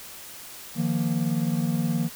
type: chord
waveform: triangle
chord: Eb suspended second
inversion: none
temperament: equal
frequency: 155.56 / 174.61 / 233.1 Hz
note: Eb3 / F3 / Bb3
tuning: 0 / 0 / 0 cents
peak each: -25 dBFS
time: 0.75-2.1 s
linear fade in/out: 50 ms
effects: white hiss -42 dBFS RMS until 2.15 s